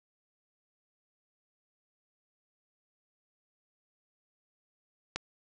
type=click; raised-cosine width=0.2 ms; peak=-15 dBFS; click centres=5.16 s; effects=resampled to 22050 Hz

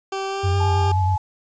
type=tone with pitch glide; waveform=20% pulse; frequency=388 to 400.5 Hz; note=G4 to G4; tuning=-18 to +37 cents; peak=-19 dBFS; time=0.12-0.92 s; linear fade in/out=5 ms; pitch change=+55 cents; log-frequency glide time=0.27-0.58 s
type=tone with vibrato; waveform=sine; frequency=92.5 Hz; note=F#2; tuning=in tune; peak=-17 dBFS; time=0.43-1.17 s; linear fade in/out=20 ms; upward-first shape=square; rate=9.3 Hz; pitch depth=48 cents each way
type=tone; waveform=sine; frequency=857 Hz; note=A5; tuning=46 cents flat; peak=-22 dBFS; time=0.6-1.18 s; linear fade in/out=5 ms
effects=resampled to 16000 Hz + 8-bit

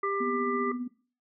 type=harmonic tone; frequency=396.8 Hz; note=G4; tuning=21 cents sharp; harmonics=1 / 3 / 5; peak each=-31 / -28 / -37 dBFS; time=0.03-0.72 s; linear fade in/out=5 ms
type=tone with tremolo; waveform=sine; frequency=246.9 Hz; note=B3; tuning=in tune; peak=-29 dBFS; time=0.2-0.88 s; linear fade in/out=10 ms; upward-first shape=sine; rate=15 Hz; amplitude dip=50%
effects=noise-tail reverb RT60 0.4 s tail -18 dB re dry

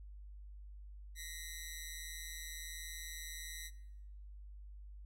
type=ring-modulated tone; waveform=10% pulse; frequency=1960 Hz; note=B6; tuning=14 cents flat; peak=-33 dBFS; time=1.15-3.71 s; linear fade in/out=50 ms; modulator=80.7 Hz; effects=noise-tail reverb RT60 0.9 s tail -21 dB re dry + added 50 Hz sine -49 dBFS peak until 5.05 s

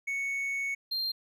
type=tone pair in turn; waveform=triangle; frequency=2217 / 4185 Hz; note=C#7 / C8; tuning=0 / 0 cents; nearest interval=major seventh; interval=1100 cents; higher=second; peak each=-28 dBFS; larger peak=neither; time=0.07-0.75 / 0.91-1.12 s; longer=first; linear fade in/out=10 ms; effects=none

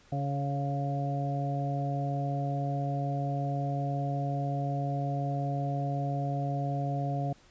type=harmonic tone with a mistuned harmonic; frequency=140.6 Hz; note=C#3; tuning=25 cents sharp; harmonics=1 / 2 / 3 / 4 / 5; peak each=-30 / -38 / -45 / -40 / -35 dBFS; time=0.12-7.33 s; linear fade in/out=5 ms; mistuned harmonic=4; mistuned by=-17 cents; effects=pink hiss -60 dBFS RMS until 7.5 s + resampled to 16000 Hz

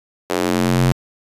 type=tone with high-pass filter sweep; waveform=square; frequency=44.75 Hz; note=F1; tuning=43 cents sharp; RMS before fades=-17 dBFS; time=0.3-0.92 s; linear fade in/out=0 ms; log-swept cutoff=430 to 110 Hz; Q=1.6; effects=resampled to 32000 Hz

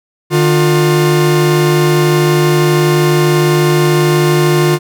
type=tone pair together; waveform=45% pulse; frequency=150.91 / 354.3 Hz; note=D3 / F4; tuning=+47 / +25 cents; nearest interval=octave + minor third; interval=1478 cents; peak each=-11 dBFS; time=0.3-4.79 s; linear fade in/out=50 ms; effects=none

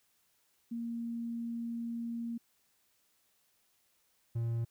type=tone pair in turn; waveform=sine / triangle; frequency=233.1 / 116.15 Hz; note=A#3 / A#2; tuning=0 / -6 cents; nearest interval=octave; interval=1206 cents; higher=first; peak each=-35 / -29 dBFS; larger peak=second; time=0.71-2.38 / 4.35-4.65 s; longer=first; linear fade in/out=10 ms; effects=white hiss -73 dBFS RMS until 4.7 s

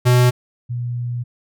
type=tone pair in turn; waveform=square / sine; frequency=124 / 121.1 Hz; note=B2 / B2; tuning=+7 / -34 cents; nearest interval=unison; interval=41 cents; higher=first; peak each=-11 / -21 dBFS; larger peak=first; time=0.05-0.31 / 0.69-1.24 s; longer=second; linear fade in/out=20 ms; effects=none

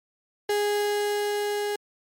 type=tone with level ramp; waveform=35% pulse; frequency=413 Hz; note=G#4; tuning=10 cents flat; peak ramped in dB=-20 to -24 dBFS; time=0.49-1.76 s; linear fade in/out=5 ms; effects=MP3 64 kbps

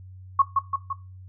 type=tone with echo; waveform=sine; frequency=1100 Hz; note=C#6; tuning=14 cents flat; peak=-13 dBFS; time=0.39-0.42 s; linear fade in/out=5 ms; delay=170 ms; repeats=3; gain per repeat=-4 dB; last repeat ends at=0.93 s; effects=noise-tail reverb RT60 0.3 s tail -17 dB re dry + added 93 Hz sine -41 dBFS peak until 1.28 s

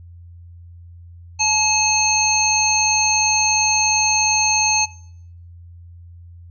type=harmonic tone with a mistuned harmonic; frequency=860 Hz; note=A5; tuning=40 cents flat; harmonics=1 / 3 / 5 / 7; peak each=-22 / -21 / -23 / -18 dBFS; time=1.39-4.86 s; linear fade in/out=20 ms; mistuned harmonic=7; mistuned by=+92 cents; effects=noise-tail reverb RT60 0.7 s tail -22 dB re dry + added 86 Hz sine -38 dBFS peak until 6.5 s

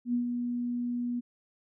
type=tone with ADSR envelope; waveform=sine; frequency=242.3 Hz; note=B3; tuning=33 cents flat; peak=-24 dBFS; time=0.05-1.21 s; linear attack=86 ms; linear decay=110 ms; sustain=-5 dB; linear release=22 ms; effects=none

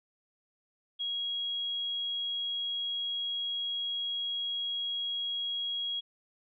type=tone; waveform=sine; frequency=3300 Hz; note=G#7; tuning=12 cents flat; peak=-31 dBFS; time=0.99-6.01 s; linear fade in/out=20 ms; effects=none

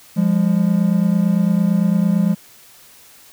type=tone pair together; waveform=triangle; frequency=174.61 / 203.5 Hz; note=F3 / G#3; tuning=0 / -35 cents; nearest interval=minor third; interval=265 cents; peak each=-14 dBFS; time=0.16-2.35 s; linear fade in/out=20 ms; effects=white hiss -46 dBFS RMS until 3.32 s

